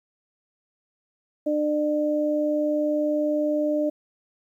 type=tone pair together; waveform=sine; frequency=300 / 600 Hz; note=D4 / D5; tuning=+37 / +37 cents; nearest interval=octave; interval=1200 cents; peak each=-24 / -23 dBFS; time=1.46-3.9 s; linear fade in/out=10 ms; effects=10-bit